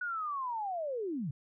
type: linear sweep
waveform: sine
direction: down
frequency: 1480 to 122.7 Hz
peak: -33 dBFS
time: 0.01-1.31 s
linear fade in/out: 5 ms
effects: none